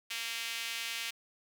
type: tone with high-pass filter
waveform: sawtooth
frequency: 230 Hz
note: A#3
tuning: 23 cents flat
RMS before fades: -38 dBFS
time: 0.1-1.11 s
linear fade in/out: 10 ms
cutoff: 2600 Hz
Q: 1.8
effects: none